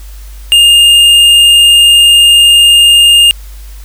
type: tone with hard clipping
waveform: triangle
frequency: 2822 Hz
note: F7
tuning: 17 cents sharp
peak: -3 dBFS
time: 0.52-3.31 s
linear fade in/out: 0 ms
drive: 12 dB
effects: added 50 Hz sine -25 dBFS peak until 3.84 s + white hiss -39 dBFS RMS until 3.84 s